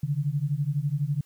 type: beating tone pair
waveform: sine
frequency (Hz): 138.59 / 150.59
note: C#3 / D3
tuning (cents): 0 / +44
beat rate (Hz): 12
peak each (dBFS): -27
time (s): 0.03-1.21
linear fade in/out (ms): 5
effects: white hiss -63 dBFS RMS until 1.25 s